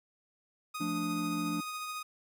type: tone with tremolo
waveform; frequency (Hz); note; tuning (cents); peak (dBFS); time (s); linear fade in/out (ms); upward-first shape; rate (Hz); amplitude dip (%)
sawtooth; 1244.5; D#6; 0; -32; 0.74-2.03; 10; triangle; 14; 30
type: chord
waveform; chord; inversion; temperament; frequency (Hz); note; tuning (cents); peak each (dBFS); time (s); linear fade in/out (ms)
triangle; D minor; first; equal; 174.61 / 220 / 293.7; F3 / A3 / D4; 0 / 0 / 0; -35 / -37 / -32; 0.8-1.61; 10
effects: none